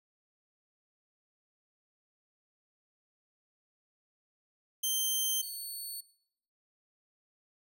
10% pulse tone pair in turn, 3136 / 4435 Hz, G7 / C#8, 0 / 0 cents, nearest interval tritone, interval 600 cents, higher second, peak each -21 / -32 dBFS, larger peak first, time 4.83-5.42 / 5.42-6.01 s, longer neither, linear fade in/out 10 ms, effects noise-tail reverb RT60 0.7 s tail -19 dB re dry

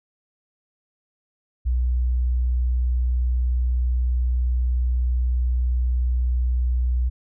sine tone, 61.6 Hz, B1, 4 cents flat, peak -18 dBFS, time 1.65-7.1 s, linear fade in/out 20 ms, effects none

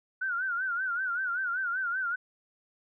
sine tone with vibrato, 1467 Hz, F#6, 15 cents flat, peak -28 dBFS, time 0.21-2.16 s, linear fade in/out 10 ms, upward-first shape sine, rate 5.2 Hz, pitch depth 110 cents each way, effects none

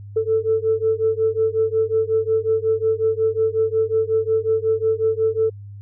sine beating tone pair, 440 / 445.5 Hz, A4 / A4, 0 / +22 cents, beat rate 5.5 Hz, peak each -19 dBFS, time 0.16-5.5 s, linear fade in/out 10 ms, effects tanh soft clip ceiling -9 dBFS + added 101 Hz sine -34 dBFS peak until 5.81 s

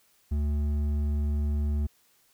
sine tone with hard clipping, 73.42 Hz, D2, in tune, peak -26 dBFS, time 0.31-1.87 s, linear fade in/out 10 ms, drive 7 dB, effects white hiss -65 dBFS RMS until 2.33 s

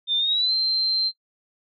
sine tone with pitch glide, 3598 to 4133 Hz, A7 to C8, +38 to -22 cents, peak -19 dBFS, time 0.07-1.12 s, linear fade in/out 50 ms, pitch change +240 cents, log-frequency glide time 0.18-0.53 s, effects noise-tail reverb RT60 0.1 s tail -18 dB re dry

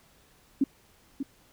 sine tone with echo, 274.2 Hz, C#4, 19 cents flat, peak -19 dBFS, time 0.61-0.64 s, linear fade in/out 5 ms, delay 590 ms, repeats 1, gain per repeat -9 dB, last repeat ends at 1.23 s, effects pink hiss -61 dBFS RMS until 1.52 s

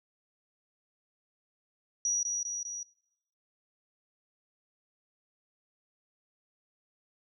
sine tone with echo, 5800 Hz, F#8, 35 cents flat, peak -26 dBFS, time 2.05-2.23 s, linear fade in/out 2 ms, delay 200 ms, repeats 3, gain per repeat -3 dB, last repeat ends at 2.83 s, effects noise-tail reverb RT60 0.9 s tail -24 dB re dry

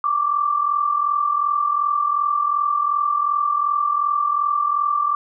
sine tone pair together, 1135.3 / 1178 Hz, C#6 / D6, +41 / +5 cents, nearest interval minor second, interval 64 cents, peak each -23 / -18 dBFS, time 0.04-5.15 s, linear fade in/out 2 ms, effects none

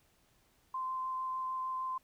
sine tone with vibrato, 1038 Hz, C6, 14 cents flat, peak -34 dBFS, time 0.74-1.98 s, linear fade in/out 5 ms, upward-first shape sine, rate 6.6 Hz, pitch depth 8 cents each way, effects pink hiss -70 dBFS RMS until 2.03 s

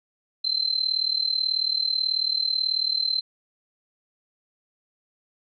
sine tone with amplitude modulation, 4100 Hz, C8, 36 cents flat, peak -18 dBFS, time 0.44-3.21 s, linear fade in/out 10 ms, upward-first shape sine, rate 38.3 Hz, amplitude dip 85%, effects none

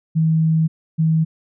sine tone pair in turn, 160.2 / 160.2 Hz, E3 / E3, -49 / -49 cents, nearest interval unison, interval 0 cents, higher neither, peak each -13 dBFS, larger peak neither, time 0.15-0.68 / 0.98-1.25 s, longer first, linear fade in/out 20 ms, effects none

